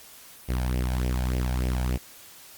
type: tone with flanger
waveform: sawtooth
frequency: 62.6 Hz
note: B1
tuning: 24 cents sharp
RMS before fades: -26 dBFS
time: 0.48-1.98 s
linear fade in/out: 20 ms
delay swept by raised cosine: 0.36 to 1.31 ms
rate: 3.4 Hz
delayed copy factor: +0.65
effects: white hiss -48 dBFS RMS until 2.57 s + Opus 48 kbps